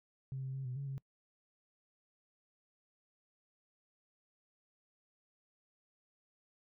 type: tone with pitch steps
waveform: sine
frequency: 133.2 / 132.3 / 134.6 / 125.8 / 139.4 / 135.6 Hz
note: C3 / C3 / C3 / B2 / C#3 / C#3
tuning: +31 / +20 / +49 / +32 / +10 / -38 cents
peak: -37 dBFS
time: 0.32-0.98 s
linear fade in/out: 0 ms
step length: 110 ms
effects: noise-tail reverb RT60 0.1 s tail -24 dB re dry + tanh soft clip ceiling -33 dBFS